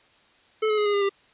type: tone with pitch steps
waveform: square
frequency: 434.7 / 426.7 / 418.9 / 411.3 / 403.7 / 396.3 Hz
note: A4 / G#4 / G#4 / G#4 / G#4 / G4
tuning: -21 / +47 / +15 / -17 / -49 / +19 cents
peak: -21 dBFS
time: 0.62-1.094 s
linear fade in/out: 10 ms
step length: 79 ms
effects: white hiss -58 dBFS RMS until 1.33 s + resampled to 8000 Hz